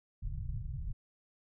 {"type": "low-pass noise", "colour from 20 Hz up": "pink", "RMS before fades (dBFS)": -38, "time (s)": [0.22, 0.93], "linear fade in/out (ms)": 10, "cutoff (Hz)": 150, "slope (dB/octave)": 48, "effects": []}